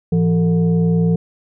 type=tone with frequency modulation; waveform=sine; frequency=169.2 Hz; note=E3; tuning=45 cents sharp; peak=-12 dBFS; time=0.12-1.16 s; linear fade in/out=5 ms; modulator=278 Hz; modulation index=0.64; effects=none